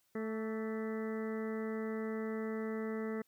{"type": "harmonic tone with a mistuned harmonic", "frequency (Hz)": 220, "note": "A3", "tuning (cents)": 0, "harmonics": [1, 2, 3, 4, 5, 6, 7, 8, 9], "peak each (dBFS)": [-38, -39, -51, -56, -55, -51, -60, -53, -52], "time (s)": [0.15, 3.22], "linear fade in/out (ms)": 5, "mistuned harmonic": 5, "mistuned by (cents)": 42, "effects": ["white hiss -75 dBFS RMS until 3.27 s"]}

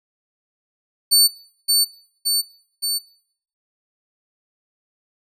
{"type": "tone with echo", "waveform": "25% pulse", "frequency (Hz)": 4500, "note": "C#8", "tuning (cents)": 25, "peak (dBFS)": -6, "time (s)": [1.11, 1.28], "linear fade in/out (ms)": 20, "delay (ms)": 570, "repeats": 3, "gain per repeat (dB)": -3, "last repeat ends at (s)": 2.99, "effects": ["noise-tail reverb RT60 0.6 s tail -21 dB re dry"]}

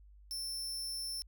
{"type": "tone", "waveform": "sawtooth", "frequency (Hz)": 5360, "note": "E8", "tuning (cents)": 28, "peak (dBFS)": -35, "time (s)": [0.31, 1.22], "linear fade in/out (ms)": 0, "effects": ["added 50 Hz sine -55 dBFS peak until 1.27 s"]}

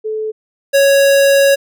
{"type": "tone pair in turn", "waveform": ["sine", "square"], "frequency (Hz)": [434.1, 554.5], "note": ["A4", "C#5"], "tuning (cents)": [-23, 0], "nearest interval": "major third", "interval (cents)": 423, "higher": "second", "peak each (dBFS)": [-17, -8], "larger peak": "second", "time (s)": [[0.04, 0.32], [0.73, 1.56]], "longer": "second", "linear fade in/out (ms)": 20, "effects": []}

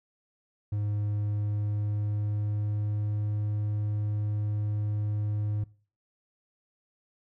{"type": "tone with pitch glide", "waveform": "triangle", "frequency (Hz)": [103.83, 104.85], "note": ["G#2", "G#2"], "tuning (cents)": [0, 17], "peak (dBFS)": -25, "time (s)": [0.72, 5.64], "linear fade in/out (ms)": 5, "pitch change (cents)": 17, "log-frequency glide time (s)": [1.06, 3.32], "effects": ["noise-tail reverb RT60 0.4 s tail -21 dB re dry"]}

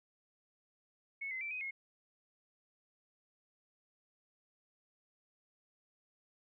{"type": "tone with pitch steps", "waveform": "sine", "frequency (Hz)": [2200, 2054, 2337, 2509, 2160], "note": ["C#7", "C7", "D7", "D#7", "C#7"], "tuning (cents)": [-14, -33, -9, 14, -45], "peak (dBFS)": -38, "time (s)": [1.21, 1.71], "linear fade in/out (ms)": 10, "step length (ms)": 100, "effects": []}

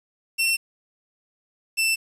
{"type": "tone pair in turn", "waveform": "sawtooth", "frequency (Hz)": [2706, 2667], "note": ["E7", "E7"], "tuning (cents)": [45, 20], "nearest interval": "unison", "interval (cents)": 25, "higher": "first", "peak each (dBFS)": [-16, -16], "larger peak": "neither", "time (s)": [[0.38, 0.57], [1.77, 1.96]], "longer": "neither", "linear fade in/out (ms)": 20, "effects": ["resampled to 32000 Hz", "8-bit"]}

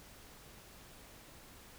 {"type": "silence", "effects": ["pink hiss -56 dBFS RMS until 1.78 s"]}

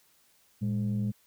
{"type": "tone pair together", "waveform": "sine", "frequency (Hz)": [113.29, 204.2], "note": ["A#2", "G#3"], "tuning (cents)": [-49, -29], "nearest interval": "minor seventh", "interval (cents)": 1020, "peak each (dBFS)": -28, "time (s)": [0.61, 1.12], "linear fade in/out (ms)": 20, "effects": ["tanh soft clip ceiling -23 dBFS", "white hiss -65 dBFS RMS until 1.26 s"]}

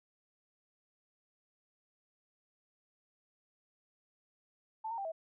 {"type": "tone with pitch steps", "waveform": "sine", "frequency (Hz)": [882, 919, 787, 647], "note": ["A5", "A#5", "G5", "E5"], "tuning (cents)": [4, -25, 7, -32], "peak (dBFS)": -36, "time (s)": [4.84, 5.12], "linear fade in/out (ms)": 10, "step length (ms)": 70, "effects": []}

